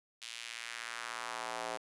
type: tone with high-pass filter sweep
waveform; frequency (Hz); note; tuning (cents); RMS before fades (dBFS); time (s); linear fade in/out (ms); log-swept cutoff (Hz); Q
square; 58.27; A#1; 0; -42; 0.21-1.78; 20; 3200 to 610; 1.5
effects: resampled to 24000 Hz + 10-bit